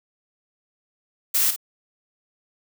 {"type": "noise with echo", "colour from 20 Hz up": "blue", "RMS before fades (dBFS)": -20, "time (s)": [1.34, 1.51], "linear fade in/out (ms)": 10, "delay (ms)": 53, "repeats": 1, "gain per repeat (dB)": -9, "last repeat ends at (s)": 1.563, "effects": []}